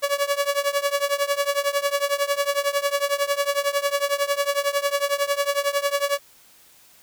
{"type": "tone with tremolo", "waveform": "sawtooth", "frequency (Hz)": 567, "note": "C#5", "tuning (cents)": 39, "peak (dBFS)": -13, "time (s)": [0.02, 6.19], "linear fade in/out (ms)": 20, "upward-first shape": "triangle", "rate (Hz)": 11, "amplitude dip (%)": 95, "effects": ["white hiss -53 dBFS RMS until 7.02 s"]}